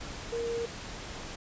sine tone in noise, 466.2 Hz, A#4, in tune, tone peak -30 dBFS, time 0.32-0.66 s, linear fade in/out 10 ms, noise pink, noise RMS -41 dBFS, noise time 0-1.36 s, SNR +8 dB, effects resampled to 16000 Hz

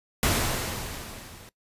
pink noise with level ramp, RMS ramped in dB -22 to -48 dBFS, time 0.23-1.49 s, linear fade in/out 0 ms, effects noise-tail reverb RT60 0.1 s tail -19 dB re dry + resampled to 32000 Hz

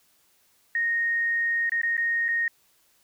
sine tone with dropouts, 1859 Hz, A#6, 5 cents flat, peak -22 dBFS, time 0.75-2.48 s, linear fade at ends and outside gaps 2 ms, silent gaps 1.695-1.719 / 1.816-1.832 / 1.969-1.978 / 2.283-2.287 s, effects white hiss -64 dBFS RMS until 3.03 s

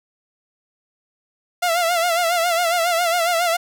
sawtooth tone with vibrato, 686 Hz, F5, 31 cents flat, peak -13 dBFS, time 1.62-3.57 s, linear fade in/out 10 ms, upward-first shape sine, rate 7.3 Hz, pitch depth 78 cents each way, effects none

